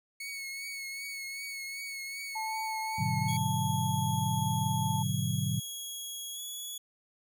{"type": "tone with vibrato", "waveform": "sawtooth", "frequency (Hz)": 2206, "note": "C#7", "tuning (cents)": -9, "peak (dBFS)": -34, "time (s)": [0.2, 3.37], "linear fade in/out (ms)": 5, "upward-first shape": "triangle", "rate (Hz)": 2.6, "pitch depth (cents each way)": 38}
{"type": "tone", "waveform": "sine", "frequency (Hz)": 880, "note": "A5", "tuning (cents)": 0, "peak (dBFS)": -33, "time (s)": [2.35, 5.03], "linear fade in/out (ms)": 10}
{"type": "chord", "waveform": "sine", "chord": "G# half-diminished seventh", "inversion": "none", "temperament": "just", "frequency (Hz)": [103.83, 124.59, 149.51, 186.89], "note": ["G#2", "B2", "D3", "F#3"], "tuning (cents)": [0, 16, 31, 18], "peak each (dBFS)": [-35, -33, -33, -35], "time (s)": [2.98, 5.6], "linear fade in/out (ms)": 10}
{"type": "tone with pitch glide", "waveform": "15% pulse", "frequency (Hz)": [3322, 3384], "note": ["G#7", "G#7"], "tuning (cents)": [0, 32], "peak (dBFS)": -31, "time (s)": [3.28, 6.78], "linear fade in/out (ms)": 5, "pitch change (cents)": 32, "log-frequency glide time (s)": [6.33, 6.4]}
{"effects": []}